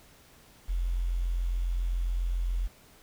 sine tone with quantisation, 43.65 Hz, F1, in tune, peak -26 dBFS, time 0.68-2.68 s, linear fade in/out 20 ms, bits 9, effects pink hiss -57 dBFS RMS until 3.02 s

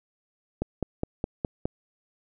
click train, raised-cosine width 2 ms, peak -13 dBFS, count 6, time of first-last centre 0.62-1.655 s, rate 4.83 Hz, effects none

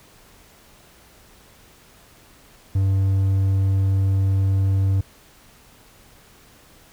triangle tone, 96.7 Hz, G2, 23 cents flat, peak -14 dBFS, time 2.75-5.01 s, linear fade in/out 5 ms, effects pink hiss -51 dBFS RMS until 6.92 s

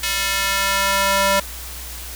square tone with high-pass filter sweep, 196.1 Hz, G3, 1 cent sharp, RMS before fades -19 dBFS, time 0.03-1.4 s, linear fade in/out 5 ms, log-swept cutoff 2400 to 650 Hz, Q 0.91, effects added 60 Hz sine -34 dBFS peak until 2.15 s + white hiss -34 dBFS RMS until 2.15 s

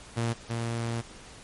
sawtooth tone pair in turn, 116.3 / 116.3 Hz, A#2 / A#2, -4 / -4 cents, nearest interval unison, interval 0 cents, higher neither, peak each -22 / -25 dBFS, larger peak first, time 0.16-0.34 / 0.49-1.02 s, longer second, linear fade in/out 20 ms, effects pink hiss -48 dBFS RMS until 1.43 s + MP3 48 kbps

